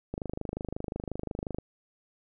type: click train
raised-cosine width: 2 ms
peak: -20 dBFS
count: 38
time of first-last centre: 0.14-1.585 s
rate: 25.6 Hz
effects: none